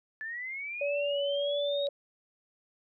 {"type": "linear sweep", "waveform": "sine", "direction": "up", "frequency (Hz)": [1729, 3809], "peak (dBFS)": -35, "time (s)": [0.21, 1.87], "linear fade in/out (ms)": 0}
{"type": "tone with vibrato", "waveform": "sine", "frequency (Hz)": 571, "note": "D5", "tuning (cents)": -49, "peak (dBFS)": -28, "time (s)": [0.81, 1.89], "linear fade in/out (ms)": 5, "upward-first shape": "sine", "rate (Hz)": 1.6, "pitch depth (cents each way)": 15}
{"effects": []}